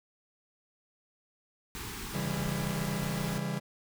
pink band-stop noise, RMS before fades -40 dBFS, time 1.75-3.38 s, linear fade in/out 0 ms, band 460 to 780 Hz, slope 96 dB/octave
45% pulse chord, C# diminished, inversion none, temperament just, 138.59 / 166.31 / 199.57 Hz, C#3 / E3 / G3, 0 / +16 / +31 cents, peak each -36 dBFS, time 2.13-3.6 s, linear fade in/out 20 ms
effects none

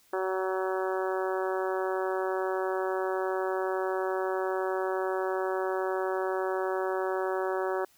harmonic tone, 188.3 Hz, F#3, 31 cents sharp, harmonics 2 / 3 / 4 / 5 / 6 / 7 / 8 / 9, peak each -30 / -34 / -36 / -38 / -40 / -41 / -42 / -43 dBFS, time 0.13-7.85 s, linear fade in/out 5 ms, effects white hiss -63 dBFS RMS until 7.97 s

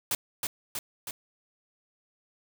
white noise with echo, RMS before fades -28 dBFS, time 0.11-0.15 s, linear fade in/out 2 ms, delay 320 ms, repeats 3, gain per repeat -3 dB, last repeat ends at 1.11 s, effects none

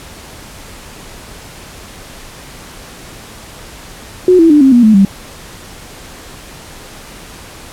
sine tone with pitch steps, 365.3 / 329.2 / 296.7 / 267.4 / 241 / 217.2 / 195.76 Hz, F#4 / E4 / D4 / C4 / B3 / A3 / G3, -22 / -2 / +18 / +38 / -42 / -22 / -2 cents, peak -3 dBFS, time 4.28-5.05 s, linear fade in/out 2 ms, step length 110 ms, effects pink hiss -33 dBFS RMS until 7.72 s + low-pass 12000 Hz 12 dB/octave

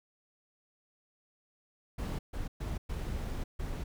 brown noise bursts at uneven times, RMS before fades -36 dBFS, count 5, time 1.98-2.19 / 2.33-2.48 / 2.6-2.78 / 2.89-3.44 / 3.59-3.84 s, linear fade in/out 10 ms, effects none

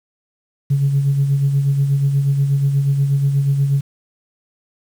sine tone with tremolo, 139.4 Hz, C#3, 10 cents sharp, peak -10 dBFS, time 0.7-3.81 s, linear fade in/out 10 ms, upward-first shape sine, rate 8.3 Hz, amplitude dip 50%, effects tanh soft clip ceiling -8 dBFS + 7-bit

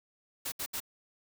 white noise bursts, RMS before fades -36 dBFS, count 3, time 0.45-0.803 s, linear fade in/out 10 ms, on 71 ms, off 70 ms, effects none

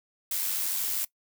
blue noise with amplitude modulation, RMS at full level -28 dBFS, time 0.31-1.05 s, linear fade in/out 5 ms, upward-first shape sine, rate 93.3 Hz, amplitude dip 35%, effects noise-tail reverb RT60 0.1 s tail -21 dB re dry

